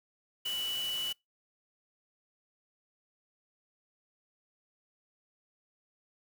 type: tone in noise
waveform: sine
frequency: 2960 Hz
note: F#7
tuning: in tune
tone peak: -32 dBFS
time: 0.45-1.13 s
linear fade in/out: 10 ms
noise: white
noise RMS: -43 dBFS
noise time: 0.45-1.13 s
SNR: +8 dB
effects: noise-tail reverb RT60 0.2 s tail -26 dB re dry